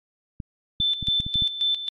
clicks, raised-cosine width 5 ms, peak -19 dBFS, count 8, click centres 0.402 / 0.802 / 1.027 / 1.085 / 1.201 / 1.265 / 1.357 / 1.422 s
sine tone with tremolo, 3533 Hz, A7, 6 cents sharp, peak -19 dBFS, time 0.8-1.89 s, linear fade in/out 5 ms, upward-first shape square, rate 3.7 Hz, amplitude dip 70%
effects MP3 48 kbps

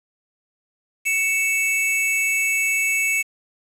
square tone pair together, 2231 / 2637 Hz, C#7 / E7, +11 / 0 cents, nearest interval minor third, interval 289 cents, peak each -22 dBFS, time 1.05-3.23 s, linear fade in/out 20 ms, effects resampled to 32000 Hz + 7-bit

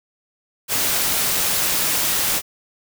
white noise, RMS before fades -20 dBFS, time 0.68-2.42 s, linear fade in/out 50 ms, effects none

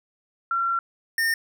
sine / square tone pair in turn, 1365 / 1822.1 Hz, F6 / A#6, -40 / -40 cents, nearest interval perfect fourth, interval 500 cents, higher second, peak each -21 dBFS, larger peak neither, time 0.51-0.79 / 1.18-1.34 s, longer first, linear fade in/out 2 ms, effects none

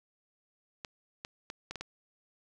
clicks, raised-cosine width 0.2 ms, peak -22 dBFS, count 6, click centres 0.848 / 1.249 / 1.501 / 1.71 / 1.757 / 1.81 s, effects none

